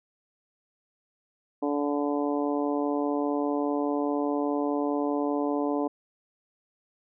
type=harmonic tone; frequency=144.9 Hz; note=D3; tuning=23 cents flat; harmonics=2 / 3 / 4 / 5 / 6 / 7; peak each=-27 / -31 / -33 / -35 / -37 / -38 dBFS; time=1.62-5.88 s; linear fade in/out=10 ms; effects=none